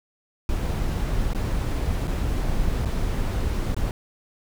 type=noise with dropouts; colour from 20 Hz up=brown; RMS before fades=-24 dBFS; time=0.49-3.91 s; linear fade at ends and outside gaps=1 ms; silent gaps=1.334-1.348 / 2.073-2.078 / 2.85-2.856 / 3.745-3.765 s; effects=none